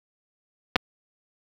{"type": "clicks", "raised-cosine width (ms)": 0.3, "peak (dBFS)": -3, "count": 2, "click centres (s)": [0.758, 0.762], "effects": ["high-pass 60 Hz 12 dB/octave", "7-bit"]}